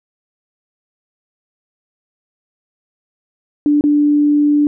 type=tone with dropouts; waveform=sine; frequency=293.7 Hz; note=D4; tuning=in tune; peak=-9 dBFS; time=3.66-4.67 s; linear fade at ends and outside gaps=1 ms; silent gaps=3.81-3.839 s; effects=none